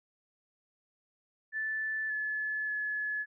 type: tone with pitch steps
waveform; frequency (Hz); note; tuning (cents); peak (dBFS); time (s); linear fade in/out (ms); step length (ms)
sine; 1753 / 1721 / 1708; A6 / A6 / G#6; -7 / -39 / +48; -31; 1.52-3.26; 50; 580
effects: none